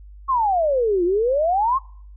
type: exponential two-way sweep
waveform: sine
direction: down then up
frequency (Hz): 1108.7 to 339.8 to 1108.7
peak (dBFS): -16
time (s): 0.28-1.79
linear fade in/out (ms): 20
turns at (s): 1.04
effects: noise-tail reverb RT60 0.6 s tail -25 dB re dry + added 50 Hz sine -39 dBFS peak until 2.16 s